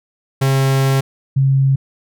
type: tone pair in turn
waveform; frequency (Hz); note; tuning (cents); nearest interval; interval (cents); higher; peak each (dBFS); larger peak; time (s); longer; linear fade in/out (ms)
45% pulse / sine; 134.9 / 135.42; C#3 / C#3; -47 / -40; unison; 7; second; -12 / -10; second; 0.41-1.01 / 1.36-1.76; first; 10
effects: none